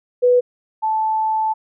sine tone pair in turn, 493.5 / 874.8 Hz, B4 / A5, -1 / -10 cents, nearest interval minor seventh, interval 991 cents, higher second, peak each -10 / -16 dBFS, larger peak first, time 0.22-0.41 / 0.82-1.54 s, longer second, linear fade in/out 20 ms, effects none

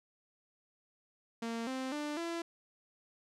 sawtooth tone with pitch steps, 230 / 261.2 / 296.6 / 336.7 Hz, A#3 / C4 / D4 / E4, -23 / -3 / +17 / +37 cents, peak -32 dBFS, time 1.42-2.42 s, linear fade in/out 5 ms, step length 250 ms, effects low-pass 8000 Hz 12 dB/octave

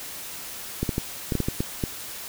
clicks, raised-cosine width 3 ms, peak -11 dBFS, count 9, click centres 0.83 / 0.892 / 0.981 / 1.322 / 1.353 / 1.403 / 1.485 / 1.605 / 1.838 s, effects white hiss -37 dBFS RMS until 2.28 s

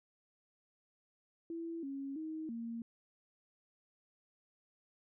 sine tone with pitch steps, 332.5 / 274.8 / 315.5 / 231.2 Hz, E4 / C#4 / D#4 / A#3, +15 / -15 / +24 / -14 cents, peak -39 dBFS, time 1.5-2.82 s, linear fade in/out 2 ms, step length 330 ms, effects none

